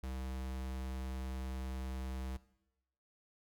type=tone; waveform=square; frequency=65 Hz; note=C2; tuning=11 cents flat; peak=-40 dBFS; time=0.03-2.37 s; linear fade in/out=5 ms; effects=noise-tail reverb RT60 0.9 s tail -18 dB re dry